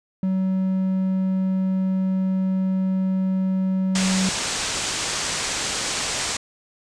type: tone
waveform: triangle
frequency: 188.7 Hz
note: F#3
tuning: 34 cents sharp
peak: -17 dBFS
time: 0.23-4.29 s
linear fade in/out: 2 ms
type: low-pass noise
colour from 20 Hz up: white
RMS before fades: -26 dBFS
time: 3.95-6.37 s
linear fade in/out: 5 ms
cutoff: 8400 Hz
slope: 48 dB/octave
effects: none